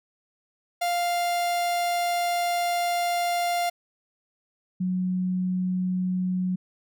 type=tone pair in turn; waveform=45% pulse / sine; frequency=698.5 / 183.47 Hz; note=F5 / F#3; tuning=0 / -14 cents; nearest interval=octave + major seventh; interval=2314 cents; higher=first; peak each=-23 dBFS; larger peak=neither; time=0.81-3.7 / 4.8-6.56 s; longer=first; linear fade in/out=10 ms; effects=none